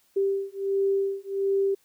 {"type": "beating tone pair", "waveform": "sine", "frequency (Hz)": [392, 393.4], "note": ["G4", "G4"], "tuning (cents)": [0, 6], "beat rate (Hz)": 1.4, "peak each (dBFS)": -26, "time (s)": [0.16, 1.75], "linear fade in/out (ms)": 10, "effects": ["white hiss -65 dBFS RMS until 1.84 s"]}